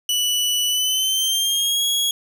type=tone with pitch glide; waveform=sawtooth; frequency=2960 to 3322 Hz; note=F#7 to G#7; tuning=0 to 0 cents; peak=-15 dBFS; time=0.09-2.11 s; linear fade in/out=2 ms; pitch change=+200 cents; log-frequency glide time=0.67-1.85 s; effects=none